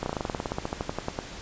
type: slowing click train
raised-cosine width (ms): 1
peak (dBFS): -14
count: 20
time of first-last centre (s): 0.03-1.189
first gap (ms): 31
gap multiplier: 1.07
effects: pink hiss -41 dBFS RMS until 1.41 s + resampled to 16000 Hz